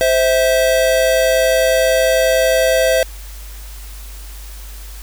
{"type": "tone pair together", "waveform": "square", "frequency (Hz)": [521, 652], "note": ["C5", "E5"], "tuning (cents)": [-7, -19], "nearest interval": "major third", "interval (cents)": 388, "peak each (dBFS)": -15, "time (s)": [0.01, 3.03], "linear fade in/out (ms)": 0, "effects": ["added 50 Hz sine -30 dBFS peak until 5.02 s", "white hiss -39 dBFS RMS until 5.02 s"]}